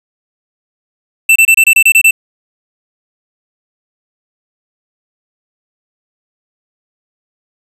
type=tone bursts; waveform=square; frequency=2669 Hz; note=E7; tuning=21 cents sharp; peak=-4 dBFS; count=9; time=1.29-2.109 s; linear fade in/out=5 ms; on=67 ms; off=27 ms; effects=resampled to 32000 Hz + 7-bit